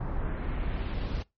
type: noise with low-pass filter sweep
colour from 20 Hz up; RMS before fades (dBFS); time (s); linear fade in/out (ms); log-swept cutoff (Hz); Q
brown; -31; 0-1.23; 10; 1200 to 4700; 1.4
effects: noise-tail reverb RT60 0.2 s tail -22 dB re dry + MP3 32 kbps